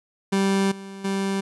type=tone with level steps; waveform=30% pulse; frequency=195.2 Hz; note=G3; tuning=7 cents flat; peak=-16 / -33 / -20 dBFS; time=0.32-1.41 s; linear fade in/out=10 ms; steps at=0.71 / 1.04 s; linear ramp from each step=10 ms; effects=resampled to 24000 Hz